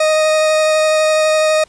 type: tone with vibrato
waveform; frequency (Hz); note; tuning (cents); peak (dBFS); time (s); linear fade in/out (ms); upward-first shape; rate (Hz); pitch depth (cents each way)
40% pulse; 622.3; D#5; 0; -10; 0-1.64; 5; sine; 12; 8
effects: pink hiss -50 dBFS RMS until 1.68 s + resampled to 22050 Hz

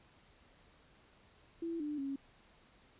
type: tone with pitch steps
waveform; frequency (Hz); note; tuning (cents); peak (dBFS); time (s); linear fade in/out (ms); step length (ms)
sine; 333.8 / 297.1 / 274.7; E4 / D4 / C#4; +22 / +20 / -16; -36; 1.62-2.16; 5; 180
effects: pink hiss -65 dBFS RMS until 2.99 s + resampled to 8000 Hz

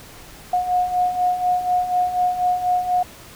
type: beating tone pair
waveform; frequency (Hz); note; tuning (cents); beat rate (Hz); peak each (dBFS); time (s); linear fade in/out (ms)
sine; 720 / 724.1; F#5 / F#5; -47 / -38; 4.1; -24 / -18; 0.53-3.03; 5
effects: pink hiss -42 dBFS RMS until 3.35 s

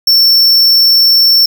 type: tone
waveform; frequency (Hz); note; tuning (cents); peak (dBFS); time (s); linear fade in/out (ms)
square; 5420; E8; +47; -5; 0.07-1.46; 5
effects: 7-bit

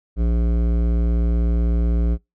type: tone with hard clipping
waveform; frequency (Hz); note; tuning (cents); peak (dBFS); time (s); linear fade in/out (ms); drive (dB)
sine; 58; A#1; -8; -18; 0.16-2.18; 50; 14
effects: noise-tail reverb RT60 0.2 s tail -25 dB re dry

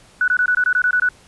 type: tone bursts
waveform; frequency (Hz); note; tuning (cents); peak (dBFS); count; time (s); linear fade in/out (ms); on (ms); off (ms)
sine; 1480; F#6; 0; -13; 10; 0.21-1.089; 2; 69; 21
effects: pink hiss -49 dBFS RMS until 1.27 s + resampled to 24000 Hz

